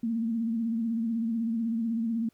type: tone with vibrato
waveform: sine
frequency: 228 Hz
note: A#3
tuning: 38 cents flat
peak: -26 dBFS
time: 0.03-2.29 s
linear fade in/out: 5 ms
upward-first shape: sine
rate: 16 Hz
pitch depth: 57 cents each way
effects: pink hiss -69 dBFS RMS until 2.33 s